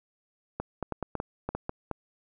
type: clicks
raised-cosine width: 1 ms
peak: -17 dBFS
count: 10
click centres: 0.6 / 0.827 / 0.923 / 1.027 / 1.153 / 1.201 / 1.49 / 1.55 / 1.694 / 1.913 s
effects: none